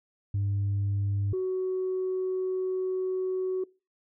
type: tone pair in turn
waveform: sine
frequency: 100 / 372.9 Hz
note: G2 / F#4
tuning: +35 / +14 cents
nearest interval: octave + major seventh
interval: 2279 cents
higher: second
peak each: -23 / -25 dBFS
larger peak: first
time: 0.34-1.33 / 1.33-3.64 s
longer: second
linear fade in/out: 5 ms
effects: noise-tail reverb RT60 0.3 s tail -23 dB re dry + tanh soft clip ceiling -23 dBFS